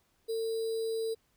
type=tone with sample-and-hold; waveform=sine; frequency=449.9 Hz; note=A4; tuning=39 cents sharp; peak=-30 dBFS; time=0.28-1.15 s; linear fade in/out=20 ms; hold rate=4410 Hz; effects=pink hiss -72 dBFS RMS until 1.36 s